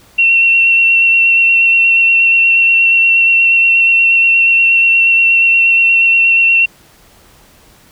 sine tone with vibrato, 2717 Hz, F7, 48 cents flat, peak -6 dBFS, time 0.18-6.66 s, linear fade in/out 10 ms, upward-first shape sine, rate 8.4 Hz, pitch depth 14 cents each way, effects pink hiss -45 dBFS RMS until 7.91 s

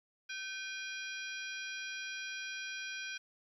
harmonic tone with a mistuned harmonic, 810 Hz, G#5, 43 cents flat, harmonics 2 / 3 / 4 / 5 / 6 / 7, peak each -43 / -44 / -48 / -53 / -52 / -51 dBFS, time 0.29-3.18 s, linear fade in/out 10 ms, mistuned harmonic 2, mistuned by -90 cents, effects 12-bit

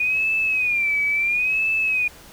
sine tone with vibrato, 2450 Hz, D#7, 27 cents flat, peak -18 dBFS, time 0-2.08 s, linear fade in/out 5 ms, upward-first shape sine, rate 0.73 Hz, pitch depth 120 cents each way, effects pink hiss -45 dBFS RMS until 2.32 s

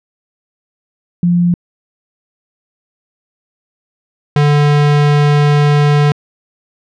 sine / square tone pair in turn, 174.61 / 146.55 Hz, F3 / D3, 0 / -3 cents, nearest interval minor third, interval 303 cents, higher first, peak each -8 dBFS, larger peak neither, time 1.23-1.54 / 4.36-6.12 s, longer second, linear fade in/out 2 ms, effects low-pass 4000 Hz 12 dB/octave

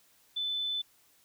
sine tone, 3511 Hz, A7, 4 cents flat, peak -30 dBFS, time 0.36-0.82 s, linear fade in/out 10 ms, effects white hiss -65 dBFS RMS until 1.24 s

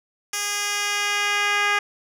10% pulse tone with band-pass filter sweep, 410 Hz, G#4, 22 cents flat, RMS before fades -23 dBFS, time 0.33-1.79 s, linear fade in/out 5 ms, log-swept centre 7000 to 2000 Hz, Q 0.85, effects none

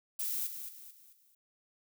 violet noise with echo, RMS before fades -35 dBFS, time 0.19-0.47 s, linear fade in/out 5 ms, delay 220 ms, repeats 4, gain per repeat -8 dB, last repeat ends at 1.35 s, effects none

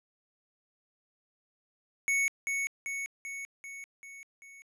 square tone with echo, 2217 Hz, C#7, in tune, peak -26 dBFS, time 2.08-2.28 s, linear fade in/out 0 ms, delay 390 ms, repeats 6, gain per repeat -4 dB, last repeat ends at 4.62 s, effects low-pass 12000 Hz 12 dB/octave

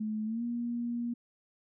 sine tone with pitch glide, 215.5 to 237.7 Hz, A3 to A#3, -36 to +34 cents, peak -31 dBFS, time 0-1.14 s, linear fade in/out 10 ms, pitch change +170 cents, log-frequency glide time 0.25-0.43 s, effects none

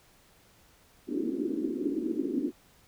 pink band-pass noise, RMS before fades -31 dBFS, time 1.07-2.52 s, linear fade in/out 50 ms, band 240 to 370 Hz, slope 48 dB/octave, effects pink hiss -61 dBFS RMS until 2.87 s

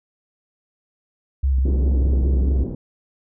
sine tone with vibrato, 66.4 Hz, C2, 26 cents sharp, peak -15 dBFS, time 1.43-2.64 s, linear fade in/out 10 ms, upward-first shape square, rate 4.9 Hz, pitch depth 33 cents each way
clicks, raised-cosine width 5 ms, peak -22 dBFS, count 4, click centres 1.585 / 2.129 / 2.551 / 2.723 s
white low-pass noise, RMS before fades -28 dBFS, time 1.65-2.75 s, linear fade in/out 5 ms, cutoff 360 Hz, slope 24 dB/octave
effects none

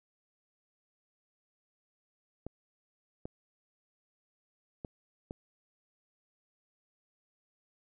clicks, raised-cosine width 2 ms, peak -26 dBFS, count 4, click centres 2.466 / 3.255 / 4.848 / 5.309 s, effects none

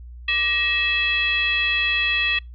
sine tone with frequency modulation, 2614 Hz, E7, 15 cents flat, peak -18 dBFS, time 0.28-2.39 s, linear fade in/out 5 ms, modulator 720 Hz, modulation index 1.1, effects noise-tail reverb RT60 0.2 s tail -26 dB re dry + added 60 Hz sine -36 dBFS peak until 2.54 s

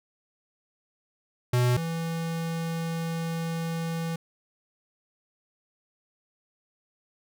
square tone pair in turn, 123.5 / 165.21 Hz, B2 / E3, 0 / +4 cents, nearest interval perfect fourth, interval 504 cents, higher second, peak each -21 / -29 dBFS, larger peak first, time 1.53-1.77 / 1.77-4.16 s, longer second, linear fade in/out 5 ms, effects none

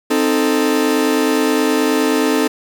40% pulse chord, A diminished, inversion first, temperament equal, 261.6 / 311.1 / 440 Hz, C4 / Eb4 / A4, 0 / 0 / 0 cents, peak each -17 dBFS, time 0.1-2.48 s, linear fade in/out 10 ms, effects 7-bit

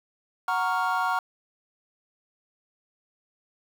triangle chord, Gb major seventh, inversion none, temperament equal, 740 / 932.3 / 1108.7 / 1396.9 Hz, Gb5 / Bb5 / Db6 / F6, 0 / 0 / 0 / 0 cents, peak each -27 dBFS, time 0.48-1.19 s, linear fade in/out 2 ms, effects 8-bit

